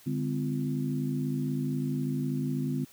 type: tone cluster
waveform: sine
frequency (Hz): 146.4 / 202.6 / 254.8 / 339.9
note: D3 / G#3 / C4 / F4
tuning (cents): -5 / -43 / -46 / -47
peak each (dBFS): -31 / -37 / -31 / -40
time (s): 0.06-2.85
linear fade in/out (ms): 10
effects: white hiss -56 dBFS RMS until 2.92 s